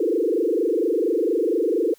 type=tone with frequency modulation; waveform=sine; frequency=399.2 Hz; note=G4; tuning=32 cents sharp; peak=-18 dBFS; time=0-1.94 s; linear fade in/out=5 ms; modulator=24.3 Hz; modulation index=3.5; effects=white hiss -56 dBFS RMS until 1.98 s